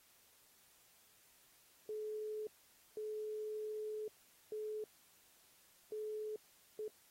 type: tone bursts at uneven times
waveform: sine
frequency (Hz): 428.5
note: A4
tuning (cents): -46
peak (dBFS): -40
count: 5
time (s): 1.89-2.47 / 2.97-4.08 / 4.52-4.84 / 5.92-6.36 / 6.79-6.88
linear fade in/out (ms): 2
effects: white hiss -68 dBFS RMS until 7.1 s + AAC 48 kbps